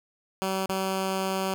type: tone with dropouts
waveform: 10% pulse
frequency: 190.9 Hz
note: G3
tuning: 46 cents flat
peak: -18 dBFS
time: 0.42-1.54 s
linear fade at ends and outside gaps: 0 ms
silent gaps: 0.659-0.693 s
effects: none